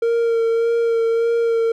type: tone with vibrato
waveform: triangle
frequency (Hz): 461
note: A#4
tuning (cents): -19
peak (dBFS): -13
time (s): 0.02-1.72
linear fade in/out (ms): 5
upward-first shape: sine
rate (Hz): 1.7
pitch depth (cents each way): 18
effects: none